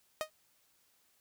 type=tone with exponential decay; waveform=sawtooth; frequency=622.3 Hz; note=D#5; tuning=in tune; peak=-26 dBFS; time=0.21-0.3 s; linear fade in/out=0 ms; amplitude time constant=19 ms; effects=white hiss -71 dBFS RMS until 1.2 s